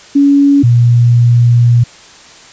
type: tone pair in turn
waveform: sine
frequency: 282 / 119.6 Hz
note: C#4 / A#2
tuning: +30 / +45 cents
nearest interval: octave + minor third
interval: 1485 cents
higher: first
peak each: -4 dBFS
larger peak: neither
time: 0.15-0.63 / 0.63-1.84 s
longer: second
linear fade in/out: 10 ms
effects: white hiss -37 dBFS RMS until 2.52 s + resampled to 16000 Hz